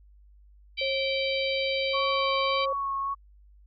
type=harmonic tone; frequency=776 Hz; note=G5; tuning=18 cents flat; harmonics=3 / 4 / 5 / 6; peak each=-31 / -33 / -35 / -37 dBFS; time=0.77-2.66 s; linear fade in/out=20 ms
type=tone; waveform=sine; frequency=540 Hz; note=C#5; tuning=45 cents flat; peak=-28 dBFS; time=0.81-2.73 s; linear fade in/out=5 ms
type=tone with vibrato; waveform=sine; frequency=1108.7 Hz; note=C#6; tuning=in tune; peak=-27 dBFS; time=1.93-3.15 s; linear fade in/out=20 ms; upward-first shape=sine; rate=1.7 Hz; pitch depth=21 cents each way
effects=added 50 Hz sine -52 dBFS peak until 3.66 s